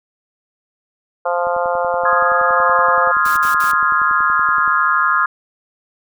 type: harmonic tone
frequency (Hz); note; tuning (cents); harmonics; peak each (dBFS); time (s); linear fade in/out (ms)
174.61; F3; 0; 3 / 4 / 5 / 6 / 7 / 8; -19 / -21 / -23 / -25 / -26 / -27; 1.25-3.12; 10
type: click train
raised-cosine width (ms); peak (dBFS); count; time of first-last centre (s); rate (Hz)
2; -24; 35; 1.47-4.678; 10.6
type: chord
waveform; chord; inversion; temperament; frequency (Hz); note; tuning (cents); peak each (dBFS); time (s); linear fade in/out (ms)
sine; F minor seventh; second; equal; 1046.5 / 1244.5 / 1396.9 / 1661.2; C6 / Eb6 / F6 / Ab6; 0 / 0 / 0 / 0; -19 / -16 / -17 / -20; 2.05-5.26; 5
type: noise bursts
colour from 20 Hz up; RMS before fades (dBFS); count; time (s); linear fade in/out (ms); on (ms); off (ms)
white; -30; 3; 3.25-3.718; 5; 120; 54
effects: none